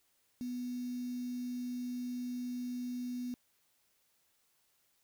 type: tone with quantisation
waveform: sine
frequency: 246.9 Hz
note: B3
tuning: in tune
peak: -36 dBFS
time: 0.41-3.34 s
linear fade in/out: 0 ms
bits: 9
effects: white hiss -74 dBFS RMS until 5.03 s